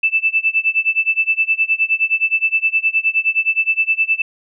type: tone with tremolo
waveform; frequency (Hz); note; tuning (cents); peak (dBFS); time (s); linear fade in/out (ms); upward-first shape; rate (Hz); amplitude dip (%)
sine; 2642; E7; +3; -10; 0.03-4.22; 5; sine; 9.6; 95
effects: none